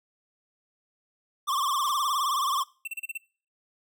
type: tone with vibrato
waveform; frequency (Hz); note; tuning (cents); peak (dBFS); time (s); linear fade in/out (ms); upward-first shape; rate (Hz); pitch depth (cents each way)
square; 1119; C#6; +16; -25; 1.47-2.64; 20; triangle; 19; 150
type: noise with exponential growth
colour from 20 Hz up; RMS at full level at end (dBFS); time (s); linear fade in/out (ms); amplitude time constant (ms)
white; -43; 1.71-1.9; 1; 41
type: tone bursts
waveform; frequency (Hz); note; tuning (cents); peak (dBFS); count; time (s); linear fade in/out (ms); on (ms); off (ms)
square; 2691; E7; +35; -32; 6; 2.85-3.176; 5; 26; 34
effects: noise-tail reverb RT60 0.4 s tail -22 dB re dry